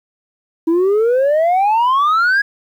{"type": "exponential sweep", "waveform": "sine", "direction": "up", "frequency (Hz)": [320.4, 1678], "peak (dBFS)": -8, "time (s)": [0.67, 2.42], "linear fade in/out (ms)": 10, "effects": ["tanh soft clip ceiling -10 dBFS", "8-bit"]}